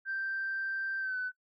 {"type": "tone with pitch glide", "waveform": "sine", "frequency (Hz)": [1568, 1505], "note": ["G6", "F#6"], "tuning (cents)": [0, 29], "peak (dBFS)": -31, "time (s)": [0.05, 1.32], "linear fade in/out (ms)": 50, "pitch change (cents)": -71, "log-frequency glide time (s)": [0.99, 1.17], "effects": ["noise-tail reverb RT60 0.1 s tail -23 dB re dry", "tanh soft clip ceiling -27 dBFS"]}